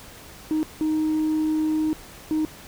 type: tone bursts at uneven times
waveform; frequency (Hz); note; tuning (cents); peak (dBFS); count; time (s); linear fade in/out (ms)
sine; 311.1; D#4; 0; -18; 3; 0.51-0.63 / 0.81-1.93 / 2.31-2.45; 0
effects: tanh soft clip ceiling -18 dBFS + pink hiss -44 dBFS RMS until 2.67 s